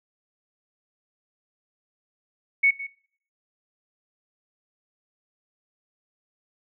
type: tone with echo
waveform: sine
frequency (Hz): 2217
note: C#7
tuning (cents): 0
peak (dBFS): -15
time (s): 2.63-2.71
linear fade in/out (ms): 10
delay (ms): 160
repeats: 1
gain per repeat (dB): -15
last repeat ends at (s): 2.87
effects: noise-tail reverb RT60 0.6 s tail -23 dB re dry